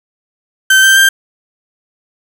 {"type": "tone with pitch steps", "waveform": "35% pulse", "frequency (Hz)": [1546, 1564, 1582.1], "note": ["G6", "G6", "G6"], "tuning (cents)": [-24, -4, 16], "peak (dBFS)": -3, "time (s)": [0.7, 1.09], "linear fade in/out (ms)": 5, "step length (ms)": 130, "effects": []}